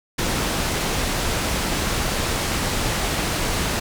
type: low-pass noise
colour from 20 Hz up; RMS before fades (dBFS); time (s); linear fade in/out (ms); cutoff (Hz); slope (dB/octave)
pink; -23; 0.18-3.8; 10; 10000; 12
effects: none